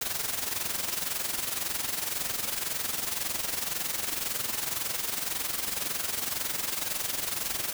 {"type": "noise with amplitude modulation", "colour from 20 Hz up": "white", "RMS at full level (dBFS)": -29, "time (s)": [0.01, 7.73], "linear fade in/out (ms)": 5, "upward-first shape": "sine", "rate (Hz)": 21.9, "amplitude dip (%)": 65, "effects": []}